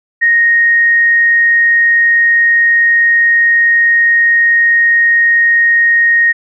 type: tone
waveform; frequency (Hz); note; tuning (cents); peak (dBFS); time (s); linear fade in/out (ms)
sine; 1864.7; A#6; 0; -6; 0.21-6.33; 20
effects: none